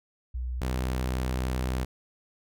sine / sawtooth tone pair in turn, 61.74 / 63.51 Hz, B1 / B1, 0 / +49 cents, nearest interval unison, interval 49 cents, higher second, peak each -29 / -23 dBFS, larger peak second, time 0.34-0.61 / 0.61-1.85 s, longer second, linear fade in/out 10 ms, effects none

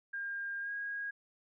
sine tone with pitch glide, 1607 to 1638.9 Hz, G6 to G#6, +43 to -23 cents, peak -36 dBFS, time 0.13-1.11 s, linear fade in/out 10 ms, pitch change +34 cents, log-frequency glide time 0.61-0.71 s, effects none

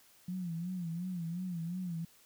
sine tone with vibrato, 174.61 Hz, F3, in tune, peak -35 dBFS, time 0.28-2.05 s, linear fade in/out 5 ms, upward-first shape sine, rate 2.8 Hz, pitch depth 110 cents each way, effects white hiss -63 dBFS RMS until 2.25 s

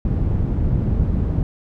white low-pass noise, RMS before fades -19 dBFS, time 0.05-1.43 s, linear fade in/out 2 ms, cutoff 130 Hz, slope 12 dB/octave, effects none

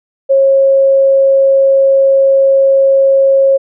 sine tone, 543 Hz, C#5, 36 cents flat, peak -5 dBFS, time 0.29-3.58 s, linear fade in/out 20 ms, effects none

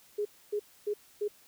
sine tone bursts, 415.3 Hz, G#4, in tune, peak -28 dBFS, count 4, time 0.18-1.282 s, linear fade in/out 10 ms, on 73 ms, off 270 ms, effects white hiss -60 dBFS RMS until 1.47 s

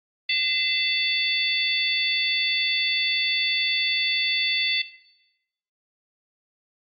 sine tone cluster, 2043 / 2665 / 3484 / 4490 Hz, C7 / E7 / A7 / C#8, -42 / +18 / -18 / +21 cents, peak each -26 dBFS, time 0.29-4.82 s, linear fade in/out 5 ms, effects noise-tail reverb RT60 0.9 s tail -17 dB re dry + Opus 24 kbps

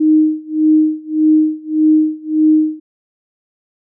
sine tone with tremolo, 310.3 Hz, D#4, 5 cents flat, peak -6 dBFS, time 0-2.8 s, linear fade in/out 10 ms, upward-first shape sine, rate 1.7 Hz, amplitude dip 95%, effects none

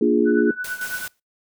sine chord, Bb dominant seventh, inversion none, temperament equal, 233.1 / 293.7 / 349.2 / 415.3 Hz, Bb3 / D4 / F4 / Ab4, 0 / 0 / 0 / 0 cents, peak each -20 dBFS, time 0.01-0.51 s, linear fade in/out 5 ms
sine tone with tremolo, 1487 Hz, F#6, 8 cents sharp, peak -22 dBFS, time 0.25-1.08 s, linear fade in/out 50 ms, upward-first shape triangle, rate 9 Hz, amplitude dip 90%
white noise with exponential decay, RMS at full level -32 dBFS, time 0.64-1.2 s, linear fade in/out 5 ms, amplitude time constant 120 ms
white noise, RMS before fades -34 dBFS, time 0.81-1.08 s, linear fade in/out 2 ms
effects noise-tail reverb RT60 0.2 s tail -24 dB re dry

